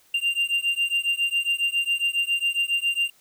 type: beating tone pair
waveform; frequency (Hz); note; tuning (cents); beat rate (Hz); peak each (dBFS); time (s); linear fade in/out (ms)
triangle; 2783 / 2790.3; F7 / F7; -7 / -2; 7.3; -23; 0.14-3.1; 5
effects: white hiss -59 dBFS RMS until 3.2 s